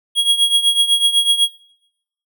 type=tone with tremolo; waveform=square; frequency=3300 Hz; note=G#7; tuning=12 cents flat; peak=-9 dBFS; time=0.15-1.49 s; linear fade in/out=50 ms; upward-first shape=triangle; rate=8 Hz; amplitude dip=85%; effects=noise-tail reverb RT60 0.8 s tail -23 dB re dry